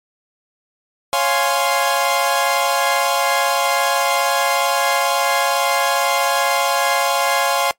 sawtooth chord, Db major seventh, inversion none, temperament equal, 554.4 / 698.5 / 830.6 / 1046.5 Hz, Db5 / F5 / Ab5 / C6, 0 / 0 / 0 / 0 cents, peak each -17 dBFS, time 1.13-7.71 s, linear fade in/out 0 ms, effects noise-tail reverb RT60 0.1 s tail -21 dB re dry + MP3 64 kbps

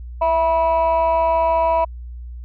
sine tone pair together, 659.3 / 974 Hz, E5 / B5, 0 / -24 cents, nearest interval perfect fifth, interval 676 cents, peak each -15 dBFS, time 0.21-1.85 s, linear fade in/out 10 ms, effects tanh soft clip ceiling -11 dBFS + added 60 Hz sine -30 dBFS peak until 2.44 s

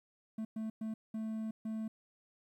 triangle tone bursts at uneven times, 220 Hz, A3, in tune, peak -34 dBFS, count 5, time 0.38-0.45 / 0.56-0.7 / 0.81-0.94 / 1.14-1.51 / 1.65-1.88 s, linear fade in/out 5 ms, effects 12-bit

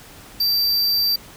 square tone, 4677 Hz, D8, 8 cents flat, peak -17 dBFS, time 0.4-1.16 s, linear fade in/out 5 ms, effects pink hiss -43 dBFS RMS until 1.36 s

